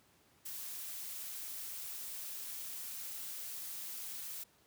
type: noise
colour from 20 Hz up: blue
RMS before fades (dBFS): -44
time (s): 0.45-4.44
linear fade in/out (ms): 10
effects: pink hiss -68 dBFS RMS until 4.66 s + high-pass 80 Hz 12 dB/octave